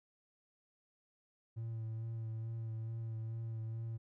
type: tone with vibrato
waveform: triangle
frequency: 112.8 Hz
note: A2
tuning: 44 cents sharp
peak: -36 dBFS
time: 1.56-3.98 s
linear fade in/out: 20 ms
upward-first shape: sine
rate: 2.3 Hz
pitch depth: 23 cents each way
effects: tanh soft clip ceiling -32 dBFS